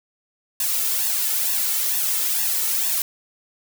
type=noise with flanger; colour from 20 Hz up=blue; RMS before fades=-22 dBFS; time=0.6-3.02 s; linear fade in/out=2 ms; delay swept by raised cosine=1.1 to 2.3 ms; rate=2.2 Hz; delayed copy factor=+0.75; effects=none